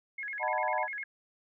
sine tone with vibrato, 1900 Hz, A#6, 33 cents sharp, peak -35 dBFS, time 0.18-1.04 s, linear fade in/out 5 ms, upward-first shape square, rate 10 Hz, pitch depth 220 cents each way
sine chord, B dominant seventh, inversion first, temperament just, 617.4 / 740.8 / 889 / 987.8 Hz, D#5 / F#5 / A5 / B5, -14 / +2 / +18 / 0 cents, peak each -34 dBFS, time 0.39-0.88 s, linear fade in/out 50 ms
effects none

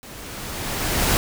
pink noise with level ramp, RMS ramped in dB -40 to -18 dBFS, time 0.03-1.17 s, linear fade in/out 0 ms, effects none

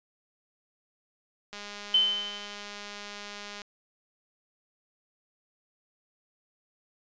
click train, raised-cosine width 0.2 ms, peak -24 dBFS, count 429, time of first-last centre 1.53-3.618 s, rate 205 Hz
sine tone with exponential decay, 3063 Hz, G7, 41 cents flat, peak -17 dBFS, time 1.94-2.68 s, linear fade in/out 5 ms, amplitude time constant 160 ms
effects resampled to 16000 Hz

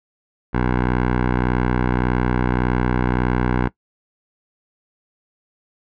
10% pulse tone with low-pass filter, 61.74 Hz, B1, in tune, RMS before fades -19 dBFS, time 0.53-3.69 s, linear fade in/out 20 ms, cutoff 1600 Hz, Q 1.4, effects noise-tail reverb RT60 0.1 s tail -21 dB re dry

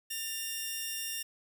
10% pulse tone pair together, 1798.4 / 2794 Hz, A6 / F7, +37 / 0 cents, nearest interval minor sixth, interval 763 cents, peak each -33 / -27 dBFS, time 0.1-1.23 s, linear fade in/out 10 ms, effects none

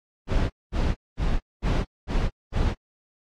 brown noise bursts, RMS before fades -22 dBFS, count 6, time 0.27-2.75 s, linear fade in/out 50 ms, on 230 ms, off 220 ms, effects low-pass 5000 Hz 12 dB/octave + AAC 48 kbps

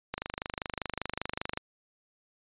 click train, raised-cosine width 0.3 ms, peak -16 dBFS, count 37, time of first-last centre 0.14-1.574 s, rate 25.1 Hz, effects resampled to 8000 Hz

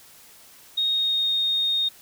sine tone with pitch glide, 3729 to 3701 Hz, A#7 to A#7, 0 to -13 cents, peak -20 dBFS, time 0.77-1.89 s, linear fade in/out 10 ms, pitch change -13 cents, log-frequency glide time 0.9-1.32 s, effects white hiss -50 dBFS RMS until 2.01 s

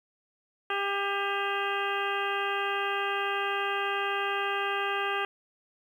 harmonic tone with a mistuned harmonic, 398.7 Hz, G4, 29 cents sharp, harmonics 1 / 2 / 3 / 4 / 5 / 6 / 7 / 8, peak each -34 / -34 / -33 / -34 / -39 / -39 / -37 / -42 dBFS, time 0.7-5.25 s, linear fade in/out 2 ms, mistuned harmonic 6, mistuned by +93 cents, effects 10-bit

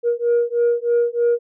sine beating tone pair, 472.9 / 476.1 Hz, A#4 / A#4, +25 / +37 cents, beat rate 3.2 Hz, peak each -17 dBFS, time 0.03-1.39 s, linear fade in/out 50 ms, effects tanh soft clip ceiling -11 dBFS

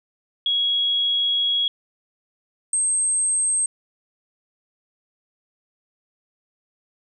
sine tone pair in turn, 3322 / 8371 Hz, G#7 / C9, 0 / 0 cents, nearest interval octave + major third, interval 1600 cents, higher second, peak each -18 dBFS, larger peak neither, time 0.46-1.68 / 2.73-3.66 s, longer first, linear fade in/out 2 ms, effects none

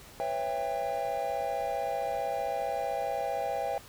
triangle chord, C# half-diminished seventh, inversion third, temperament just, 498.9 / 554.4 / 665.2 / 798.3 Hz, B4 / C#5 / E5 / G5, +17 / 0 / +16 / +31 cents, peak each -36 / -34 / -33 / -31 dBFS, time 0.2-3.78 s, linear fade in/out 0 ms, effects pink hiss -51 dBFS RMS until 3.88 s

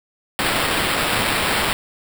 white noise with sample-and-hold, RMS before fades -20 dBFS, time 0.39-1.73 s, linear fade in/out 0 ms, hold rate 6300 Hz, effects none

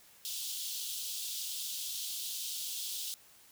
pink high-pass noise, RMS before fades -39 dBFS, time 0.25-3.14 s, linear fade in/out 0 ms, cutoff 3100 Hz, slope 48 dB/octave, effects white hiss -60 dBFS RMS until 3.51 s

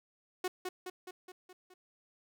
sawtooth tone with echo, 366.4 Hz, F#4, 17 cents flat, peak -28 dBFS, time 0.44-0.48 s, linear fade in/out 5 ms, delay 210 ms, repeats 6, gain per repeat -4 dB, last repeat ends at 1.74 s, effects none

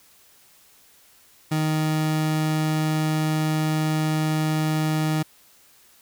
30% pulse tone, 155.56 Hz, D#3, in tune, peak -18 dBFS, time 1.51-5.23 s, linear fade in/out 10 ms, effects white hiss -55 dBFS RMS until 6.01 s

